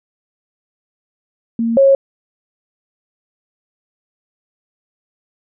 sine tone pair in turn, 230 / 545.8 Hz, A#3 / C#5, -23 / -27 cents, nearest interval octave + minor third, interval 1496 cents, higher second, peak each -14 / -6 dBFS, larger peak second, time 1.59-1.77 / 1.77-1.95 s, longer neither, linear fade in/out 2 ms, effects none

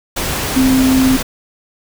sine tone in noise, 261.6 Hz, C4, in tune, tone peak -9 dBFS, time 0.56-1.17 s, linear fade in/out 10 ms, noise pink, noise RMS -19 dBFS, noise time 0.16-1.23 s, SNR +7 dB, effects none

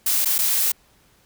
blue noise with dropouts, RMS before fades -20 dBFS, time 0.06-0.72 s, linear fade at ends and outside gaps 5 ms, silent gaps 0.248-0.256 / 0.382-0.387 s, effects pink hiss -58 dBFS RMS until 1.25 s

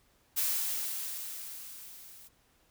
blue noise with level ramp, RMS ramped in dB -29 to -53 dBFS, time 0.36-2.29 s, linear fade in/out 20 ms, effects pink hiss -68 dBFS RMS until 2.7 s

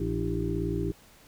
harmonic tone with a mistuned harmonic, 56.5 Hz, A1, 47 cents sharp, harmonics 1 / 2 / 3 / 5 / 6 / 7, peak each -34 / -34 / -34 / -34 / -34 / -34 dBFS, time 0-0.92 s, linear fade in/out 5 ms, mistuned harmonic 5, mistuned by +86 cents, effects pink hiss -56 dBFS RMS until 1.27 s

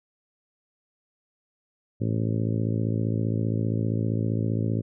harmonic tone, 55.2 Hz, A1, 6 cents sharp, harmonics 2 / 3 / 4 / 5 / 6 / 7 / 8 / 9 / 10, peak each -25 / -31 / -31 / -33 / -37 / -37 / -41 / -43 / -43 dBFS, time 2-4.82 s, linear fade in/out 20 ms, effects none

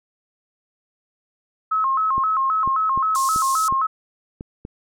sine tone with vibrato, 1174.7 Hz, D6, in tune, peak -17 dBFS, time 1.71-3.87 s, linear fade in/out 10 ms, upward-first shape square, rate 3.8 Hz, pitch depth 160 cents each way
clicks, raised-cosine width 3 ms, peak -19 dBFS, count 7, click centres 2.18 / 2.676 / 2.976 / 3.361 / 3.725 / 4.409 / 4.651 s
white band-pass noise, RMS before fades -30 dBFS, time 3.15-3.68 s, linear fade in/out 0 ms, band 5200 to 9800 Hz, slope 24 dB/octave
effects none

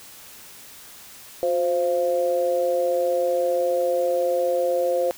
sine tone with amplitude modulation, 523.3 Hz, C5, in tune, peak -15 dBFS, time 1.43-5.11 s, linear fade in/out 0 ms, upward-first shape sine, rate 165 Hz, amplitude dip 85%, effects white hiss -44 dBFS RMS until 5.17 s

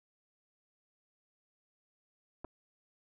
clicks, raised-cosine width 1 ms, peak -30 dBFS, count 2, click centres 2.445 / 2.448 s, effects none

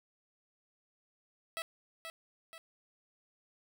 10% pulse tone with echo, 654 Hz, E5, 14 cents flat, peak -28 dBFS, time 1.57-1.62 s, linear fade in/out 0 ms, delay 480 ms, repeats 2, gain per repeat -6 dB, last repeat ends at 2.58 s, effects none

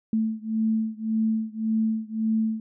sine beating tone pair, 220 / 221.8 Hz, A3 / A3, 0 / +14 cents, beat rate 1.8 Hz, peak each -25 / -26 dBFS, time 0.13-2.6 s, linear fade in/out 2 ms, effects none

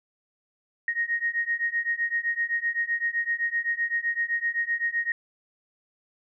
sine beating tone pair, 1864.7 / 1872.5 Hz, A#6 / A#6, 0 / +7 cents, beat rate 7.8 Hz, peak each -28 / -27 dBFS, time 0.88-5.12 s, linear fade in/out 2 ms, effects none

